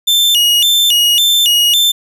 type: tone with vibrato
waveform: 40% pulse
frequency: 3202 Hz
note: G7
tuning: 36 cents sharp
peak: -7 dBFS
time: 0.07-1.92 s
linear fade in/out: 10 ms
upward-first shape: square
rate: 1.8 Hz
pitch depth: 180 cents each way
effects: none